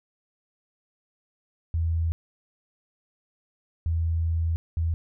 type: tone bursts at uneven times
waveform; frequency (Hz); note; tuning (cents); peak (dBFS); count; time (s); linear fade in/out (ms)
sine; 82.41; E2; 0; -22; 3; 1.74-2.12 / 3.86-4.56 / 4.77-4.94; 0
effects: none